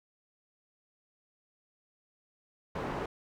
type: low-pass noise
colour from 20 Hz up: white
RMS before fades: -36 dBFS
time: 2.75-3.06 s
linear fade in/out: 5 ms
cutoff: 850 Hz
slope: 12 dB/octave
effects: none